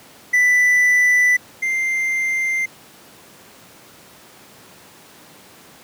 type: tone pair in turn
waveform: triangle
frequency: 1984 / 2092 Hz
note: B6 / C7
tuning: +7 / -1 cents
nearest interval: minor second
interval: 92 cents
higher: second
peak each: -10 / -16 dBFS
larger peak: first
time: 0.33-1.37 / 1.62-2.66 s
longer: neither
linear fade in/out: 10 ms
effects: pink hiss -45 dBFS RMS until 5.83 s + high-pass 150 Hz 12 dB/octave